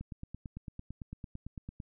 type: click train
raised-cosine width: 5 ms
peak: -29 dBFS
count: 17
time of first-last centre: 0.01-1.802 s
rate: 8.93 Hz
effects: none